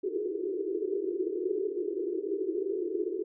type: band-pass noise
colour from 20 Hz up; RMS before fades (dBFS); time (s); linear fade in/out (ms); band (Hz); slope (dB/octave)
white; -32; 0.03-3.24; 10; 330 to 430; 96
effects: none